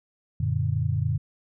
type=chord; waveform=sine; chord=Gb augmented; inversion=none; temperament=equal; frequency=92.5 / 116.54 / 146.83 Hz; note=Gb2 / Bb2 / D3; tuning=0 / 0 / 0 cents; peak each=-27 / -26 / -27 dBFS; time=0.4-1.18 s; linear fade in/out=5 ms; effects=none